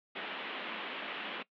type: band-pass noise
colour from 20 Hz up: white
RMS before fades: -41 dBFS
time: 0.15-1.43 s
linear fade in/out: 10 ms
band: 190 to 3300 Hz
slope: 48 dB/octave
effects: noise-tail reverb RT60 0.1 s tail -20 dB re dry